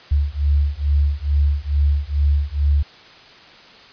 sine beating tone pair, 71 / 73.3 Hz, C#2 / D2, +42 / -3 cents, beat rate 2.3 Hz, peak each -18 / -18 dBFS, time 0.11-2.83 s, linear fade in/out 10 ms, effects white hiss -44 dBFS RMS until 3.92 s + resampled to 11025 Hz

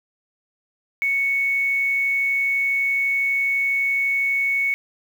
sine tone with quantisation, 2217 Hz, C#7, in tune, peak -18 dBFS, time 1.02-4.74 s, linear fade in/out 0 ms, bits 7, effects none

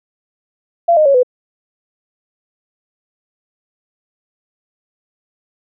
sine tone with pitch steps, 683 / 615.6 / 554.8 / 500 Hz, F5 / D#5 / C#5 / B4, -39 / -19 / +1 / +21 cents, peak -7 dBFS, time 0.88-1.232 s, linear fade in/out 10 ms, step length 88 ms, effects none

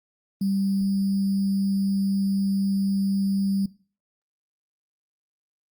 sine tone with sample-and-hold, 196 Hz, G3, in tune, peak -21 dBFS, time 0.41-3.66 s, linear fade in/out 5 ms, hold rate 4900 Hz, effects noise-tail reverb RT60 0.4 s tail -20 dB re dry + Opus 32 kbps

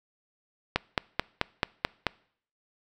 click train, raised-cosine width 0.3 ms, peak -7 dBFS, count 7, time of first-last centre 0.76-2.067 s, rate 4.59 Hz, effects noise-tail reverb RT60 0.6 s tail -24 dB re dry

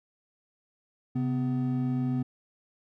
triangle tone pair together, 133.17 / 251.4 Hz, C3 / B3, +31 / +31 cents, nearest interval major seventh, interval 1100 cents, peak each -27 / -26 dBFS, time 1.15-2.23 s, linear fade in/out 10 ms, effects none

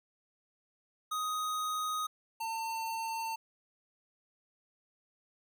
square tone pair in turn, 1251 / 901 Hz, D#6 / A5, +9 / +41 cents, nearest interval tritone, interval 568 cents, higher first, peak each -33 / -35 dBFS, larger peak first, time 1.11-2.07 / 2.4-3.36 s, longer neither, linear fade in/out 10 ms, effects none

